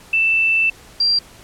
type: tone pair in turn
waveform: sine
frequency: 2658 / 4736 Hz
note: E7 / D8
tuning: +14 / +14 cents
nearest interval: minor seventh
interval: 1000 cents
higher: second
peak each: -13 dBFS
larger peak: neither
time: 0.13-0.7 / 1-1.19 s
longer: first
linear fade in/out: 5 ms
effects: pink hiss -44 dBFS RMS until 1.43 s + low-pass 12000 Hz 12 dB/octave